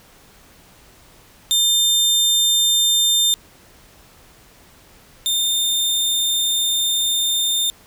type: tone pair in turn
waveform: sawtooth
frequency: 3600 / 3618 Hz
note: A7 / A7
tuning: +39 / +48 cents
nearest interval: unison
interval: 9 cents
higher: second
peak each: -11 / -14 dBFS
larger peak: first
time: 1.51-3.34 / 5.26-7.7 s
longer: second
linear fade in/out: 0 ms
effects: pink hiss -49 dBFS RMS until 7.86 s